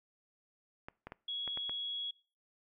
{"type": "clicks", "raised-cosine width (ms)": 0.5, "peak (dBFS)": -29, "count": 6, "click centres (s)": [0.885, 1.07, 1.121, 1.477, 1.574, 1.695]}
{"type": "tone", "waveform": "sine", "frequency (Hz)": 3337, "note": "G#7", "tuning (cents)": 8, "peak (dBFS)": -36, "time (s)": [1.28, 2.11], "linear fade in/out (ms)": 5}
{"effects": ["noise-tail reverb RT60 0.4 s tail -23 dB re dry"]}